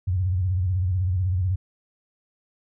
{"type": "tone with vibrato", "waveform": "sine", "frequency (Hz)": 91.6, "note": "F#2", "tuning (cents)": -17, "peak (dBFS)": -20, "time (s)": [0.07, 1.56], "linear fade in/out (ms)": 10, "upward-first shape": "square", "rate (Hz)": 16, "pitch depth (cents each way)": 91, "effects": []}